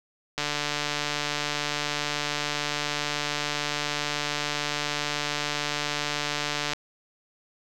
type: click train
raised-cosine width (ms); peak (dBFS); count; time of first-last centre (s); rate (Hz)
0.2; -10; 935; 0.38-6.734; 147
effects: none